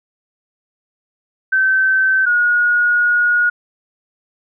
sine tone pair in turn, 1541 / 1444.9 Hz, G6 / F#6, -30 / -42 cents, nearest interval minor second, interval 112 cents, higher first, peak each -11 dBFS, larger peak neither, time 1.52-2.26 / 2.26-3.5 s, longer second, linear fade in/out 10 ms, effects none

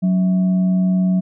sine tone with frequency modulation, 185 Hz, F#3, in tune, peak -13 dBFS, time 0.02-1.21 s, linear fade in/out 20 ms, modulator 468 Hz, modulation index 0.23, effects none

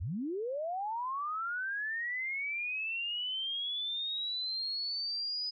sine linear sweep, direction up, 64.3 to 5010 Hz, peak -33 dBFS, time 0-5.51 s, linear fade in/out 20 ms, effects none

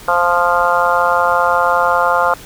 harmonic tone, 174.7 Hz, F3, 1 cent sharp, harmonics 3 / 4 / 5 / 6 / 7 / 8, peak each -18 / -18 / -18 / -18 / -18 / -18 dBFS, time 0.08-2.34 s, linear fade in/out 2 ms, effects pink hiss -36 dBFS RMS until 2.45 s

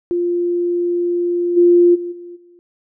sine tone with level steps, 349.2 Hz, F4, in tune, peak -15 / -7 / -22 / -31 / -44 dBFS, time 0.11-2.59 s, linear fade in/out 0 ms, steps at 1.56 / 1.94 / 2.11 / 2.35 s, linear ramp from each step 20 ms, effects none

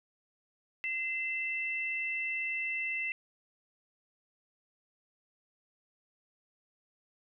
sine tone pair together, 2060 / 2662 Hz, C7 / E7, -28 / +16 cents, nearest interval major third, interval 444 cents, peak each -35 / -34 dBFS, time 0.84-3.12 s, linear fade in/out 0 ms, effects none

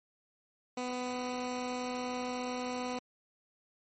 15% pulse tone, 249.6 Hz, B3, 19 cents sharp, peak -28 dBFS, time 0.77-2.99 s, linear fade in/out 5 ms, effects MP3 32 kbps

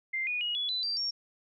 sine tone with pitch steps, 2093 / 2460 / 2892 / 3400 / 3997 / 4699 / 5523 Hz, C7 / D#7 / F#7 / G#7 / B7 / D8 / F8, 0 / -20 / -40 / +40 / +20 / 0 / -20 cents, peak -29 dBFS, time 0.13-1.11 s, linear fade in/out 10 ms, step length 140 ms, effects none

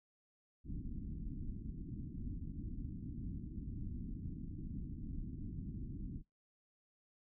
pink low-pass noise, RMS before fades -44 dBFS, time 0.64-6.23 s, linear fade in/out 50 ms, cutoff 300 Hz, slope 48 dB/octave, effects noise-tail reverb RT60 0.2 s tail -25 dB re dry

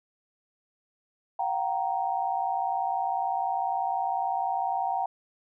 sine tone cluster, 709 / 769 / 933 Hz, F5 / G5 / A#5, +26 / -33 / +1 cents, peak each -32 / -28 / -31 dBFS, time 1.39-5.06 s, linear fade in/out 5 ms, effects none

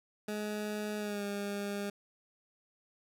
20% pulse tone with pitch glide, 210.5 to 202.4 Hz, G#3 to G#3, +24 to -44 cents, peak -30 dBFS, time 0.28-1.9 s, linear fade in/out 5 ms, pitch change -68 cents, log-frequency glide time 0.98-1.24 s, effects none

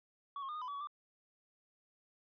triangle tone with pitch steps, 1128 / 1081 / 1215 / 1232 / 1005 / 1143 / 1126 / 1180 Hz, C#6 / C#6 / D#6 / D#6 / B5 / D6 / C#6 / D6, +30 / -44 / -42 / -17 / +30 / -47 / +27 / +8 cents, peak -38 dBFS, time 0.36-0.872 s, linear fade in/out 2 ms, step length 64 ms, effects resampled to 11025 Hz

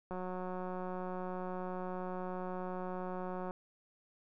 click train, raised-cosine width 1 ms, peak -28 dBFS, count 623, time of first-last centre 0.11-3.509 s, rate 183 Hz, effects none

